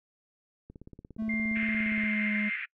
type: click train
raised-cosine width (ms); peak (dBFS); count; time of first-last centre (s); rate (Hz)
3; -33; 24; 0.7-2.037; 17.2
type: tone with pitch glide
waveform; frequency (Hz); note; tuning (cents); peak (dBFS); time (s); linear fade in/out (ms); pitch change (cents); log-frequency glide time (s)
triangle; 220 to 209.9; A3 to G#3; 0 to +19; -27; 1.18-2.5; 20; -81; 1.66-2.35
type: tone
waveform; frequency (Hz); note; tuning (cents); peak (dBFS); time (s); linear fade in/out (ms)
sine; 2100; C7; +6; -31; 1.29-2.56; 5
type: band-pass noise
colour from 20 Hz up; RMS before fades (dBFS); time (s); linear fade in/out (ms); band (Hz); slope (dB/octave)
white; -37; 1.55-2.66; 10; 1600 to 2400; 48
effects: noise-tail reverb RT60 0.1 s tail -25 dB re dry